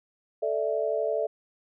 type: chord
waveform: sine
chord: A suspended fourth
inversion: none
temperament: equal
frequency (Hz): 440 / 587.3 / 659.3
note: A4 / D5 / E5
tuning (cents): 0 / 0 / 0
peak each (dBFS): -29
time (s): 0.42-1.27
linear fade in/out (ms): 10
effects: none